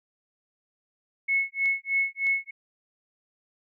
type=tone with tremolo; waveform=sine; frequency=2193 Hz; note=C#7; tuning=19 cents flat; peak=-20 dBFS; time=1.28-2.51 s; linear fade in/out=10 ms; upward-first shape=sine; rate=3.2 Hz; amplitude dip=100%
type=clicks; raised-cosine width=0.2 ms; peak=-27 dBFS; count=2; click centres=1.658 / 2.268 s
effects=none